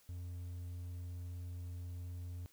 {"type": "tone", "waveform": "triangle", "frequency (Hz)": 88.1, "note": "F2", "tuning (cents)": 16, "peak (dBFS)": -40, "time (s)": [0.09, 2.46], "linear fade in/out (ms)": 0, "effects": ["white hiss -68 dBFS RMS until 2.52 s"]}